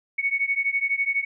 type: beating tone pair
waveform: sine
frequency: 2217 / 2229 Hz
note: C#7 / C#7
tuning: 0 / +9 cents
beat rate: 12 Hz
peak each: -24 / -25 dBFS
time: 0.18-1.25 s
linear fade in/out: 10 ms
effects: none